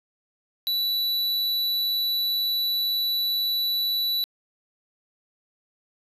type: tone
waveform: square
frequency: 3951 Hz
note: B7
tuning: in tune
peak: -23 dBFS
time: 0.67-4.24 s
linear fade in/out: 0 ms
effects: resampled to 32000 Hz + 9-bit